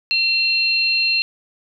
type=tone pair together; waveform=sine; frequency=2719 / 4179 Hz; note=F7 / C8; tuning=-47 / -3 cents; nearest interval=perfect fifth; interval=744 cents; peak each=-18 dBFS; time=0.11-1.22 s; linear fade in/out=0 ms; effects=none